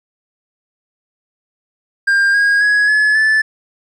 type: tone with pitch steps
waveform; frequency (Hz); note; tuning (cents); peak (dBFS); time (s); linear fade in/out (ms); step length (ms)
triangle; 1600 / 1635.5 / 1671.8 / 1708.9 / 1746.8; G6 / G#6 / G#6 / G#6 / A6; +35 / -27 / +11 / +49 / -13; -8; 2.07-3.42; 10; 270
effects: resampled to 24000 Hz